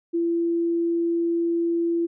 sine tone, 338 Hz, E4, 43 cents sharp, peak -20 dBFS, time 0.13-2.07 s, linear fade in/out 20 ms, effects none

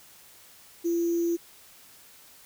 sine tone with sample-and-hold, 340 Hz, F4, 46 cents flat, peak -23 dBFS, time 0.84-1.37 s, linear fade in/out 20 ms, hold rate 6300 Hz, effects white hiss -53 dBFS RMS until 2.45 s

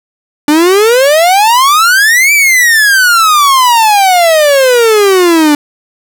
45% pulse exponential two-way sweep, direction up then down, 289.6 to 2355 to 289.6 Hz, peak -4 dBFS, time 0.48-5.55 s, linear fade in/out 2 ms, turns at 2.33 s, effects none

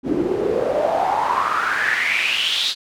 pink noise with band-pass filter sweep, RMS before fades -20 dBFS, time 0.03-2.75 s, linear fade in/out 50 ms, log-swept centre 280 to 4100 Hz, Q 6.2, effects none

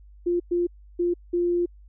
sine tone bursts at uneven times, 349.2 Hz, F4, in tune, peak -20 dBFS, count 4, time 0.26-0.4 / 0.51-0.67 / 0.99-1.14 / 1.33-1.66 s, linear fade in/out 10 ms, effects added 50 Hz sine -46 dBFS peak until 1.88 s

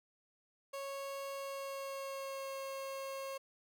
30% pulse tone with pitch glide, 551 to 541.5 Hz, C#5 to C#5, -11 to -41 cents, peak -38 dBFS, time 0.73-3.38 s, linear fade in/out 10 ms, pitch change -30 cents, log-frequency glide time 1.32-2.54 s, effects none

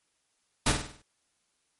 pink noise with echo, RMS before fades -23 dBFS, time 0.66-0.72 s, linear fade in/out 5 ms, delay 50 ms, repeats 6, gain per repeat -6 dB, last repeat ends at 1.02 s, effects white hiss -74 dBFS RMS until 1.79 s + MP3 48 kbps

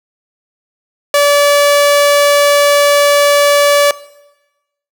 sawtooth tone, 576 Hz, D5, 34 cents flat, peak -3 dBFS, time 1.14-3.91 s, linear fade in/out 2 ms, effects noise-tail reverb RT60 1.0 s tail -19 dB re dry

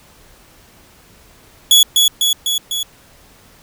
sawtooth tone with echo, 3381 Hz, G#7, 30 cents sharp, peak -3 dBFS, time 1.71-1.83 s, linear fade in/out 2 ms, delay 250 ms, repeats 4, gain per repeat -3 dB, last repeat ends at 2.83 s, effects pink hiss -47 dBFS RMS until 3.62 s

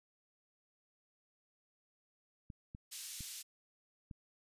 clicks, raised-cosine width 5 ms, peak -35 dBFS, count 4, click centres 2.502 / 2.749 / 3.207 / 4.112 s
white band-pass noise, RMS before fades -47 dBFS, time 2.91-3.43 s, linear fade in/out 20 ms, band 3400 to 9600 Hz, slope 12 dB/octave
effects resampled to 32000 Hz

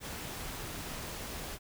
pink noise, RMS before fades -41 dBFS, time 0-1.59 s, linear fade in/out 50 ms, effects none

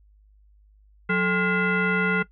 sine tone with frequency modulation, 800 Hz, G5, 35 cents sharp, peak -19 dBFS, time 1.09-2.23 s, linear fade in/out 10 ms, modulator 618 Hz, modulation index 2.2, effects noise-tail reverb RT60 0.1 s tail -18 dB re dry + added 51 Hz sine -53 dBFS peak until 2.31 s

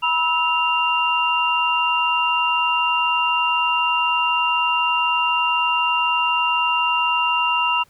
sine tone cluster, 972 / 1300 / 2782 Hz, B5 / E6 / F7, -28 / -24 / -7 cents, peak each -20 / -24 / -20 dBFS, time 0.02-7.84 s, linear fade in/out 20 ms, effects pink hiss -57 dBFS RMS until 7.89 s

